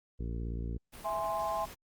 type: harmonic tone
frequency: 57.5 Hz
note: A#1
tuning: 23 cents flat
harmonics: 1 / 2 / 3 / 4 / 5 / 6 / 7 / 8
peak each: -35 / -41 / -45 / -47 / -49 / -51 / -52 / -53 dBFS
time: 0.19-0.78 s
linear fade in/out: 10 ms
type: noise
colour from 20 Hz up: pink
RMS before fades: -48 dBFS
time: 0.92-1.75 s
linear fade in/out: 20 ms
type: chord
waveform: sine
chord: E augmented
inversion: none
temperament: equal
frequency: 659.3 / 830.6 / 1046.5 Hz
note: E5 / G#5 / B#5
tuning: 0 / 0 / 0 cents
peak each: -35 dBFS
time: 1.04-1.66 s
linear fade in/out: 20 ms
effects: Opus 32 kbps